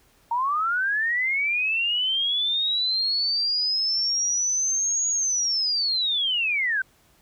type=linear two-way sweep; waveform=sine; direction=up then down; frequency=911 to 6740 to 1504 Hz; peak=-21 dBFS; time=0.31-6.82 s; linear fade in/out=5 ms; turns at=5.09 s; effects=pink hiss -60 dBFS RMS until 7.21 s